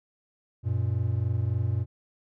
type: tone pair together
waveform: triangle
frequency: 94.4 / 117.91 Hz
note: F#2 / A#2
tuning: +35 / +20 cents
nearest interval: major third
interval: 385 cents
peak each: -25 dBFS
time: 0.63-1.86 s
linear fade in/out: 50 ms
effects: none